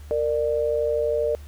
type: tone pair together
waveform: sine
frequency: 461.5 / 594 Hz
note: A#4 / D5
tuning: -17 / +20 cents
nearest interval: major third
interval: 437 cents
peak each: -23 dBFS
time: 0.11-1.35 s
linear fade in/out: 0 ms
effects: added 73 Hz sine -38 dBFS peak until 1.47 s + pink hiss -53 dBFS RMS until 1.47 s